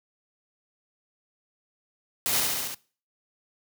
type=noise with echo; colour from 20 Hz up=white; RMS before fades=-26 dBFS; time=2.26-2.4 s; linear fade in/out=0 ms; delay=69 ms; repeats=5; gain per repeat=-2 dB; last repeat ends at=2.745 s; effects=noise-tail reverb RT60 0.4 s tail -22 dB re dry + high-pass 80 Hz 12 dB/octave